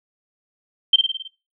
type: tone with echo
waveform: sine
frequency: 3136 Hz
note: G7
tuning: in tune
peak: -8 dBFS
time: 0.93-0.96 s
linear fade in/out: 5 ms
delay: 53 ms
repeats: 6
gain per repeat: -4 dB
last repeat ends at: 1.278 s
effects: noise-tail reverb RT60 0.3 s tail -22 dB re dry